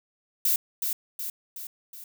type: noise with echo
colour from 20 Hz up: violet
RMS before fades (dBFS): -23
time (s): 0.45-0.56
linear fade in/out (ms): 2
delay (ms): 370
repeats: 4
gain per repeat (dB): -5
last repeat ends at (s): 2.04
effects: none